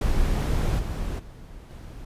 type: noise with level steps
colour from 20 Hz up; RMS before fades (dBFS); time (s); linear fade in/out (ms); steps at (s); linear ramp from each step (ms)
brown; -23 / -29 / -42 / -39; 0.01-2.05; 5; 0.78 / 1.18 / 1.69; 20
effects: resampled to 32000 Hz